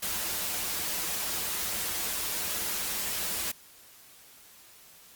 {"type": "noise with comb filter", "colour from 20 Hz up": "white", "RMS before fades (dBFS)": -32, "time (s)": [0.02, 3.52], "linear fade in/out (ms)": 10, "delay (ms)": 7.5, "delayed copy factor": -0.5, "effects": ["white hiss -54 dBFS RMS until 5.15 s", "Opus 48 kbps"]}